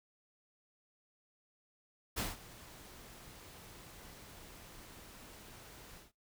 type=noise with ADSR envelope; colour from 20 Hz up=pink; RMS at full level=-35 dBFS; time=2.16-6.12 s; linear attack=21 ms; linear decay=180 ms; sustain=-19 dB; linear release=150 ms; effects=noise-tail reverb RT60 0.2 s tail -22 dB re dry